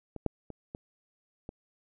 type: clicks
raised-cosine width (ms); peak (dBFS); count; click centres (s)
2; -26 / -14 / -28 / -25 / -26; 5; 0.163 / 0.263 / 0.503 / 0.749 / 1.491
effects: none